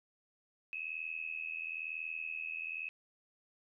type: tone with amplitude modulation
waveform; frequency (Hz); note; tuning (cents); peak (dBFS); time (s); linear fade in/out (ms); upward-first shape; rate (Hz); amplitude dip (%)
sine; 2572; E7; -43; -34; 0.73-2.89; 0; sine; 81; 90
effects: none